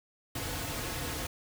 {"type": "noise with comb filter", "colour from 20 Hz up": "pink", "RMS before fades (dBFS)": -36, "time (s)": [0.35, 1.27], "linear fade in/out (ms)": 5, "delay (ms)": 5.1, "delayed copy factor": -0.65, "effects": []}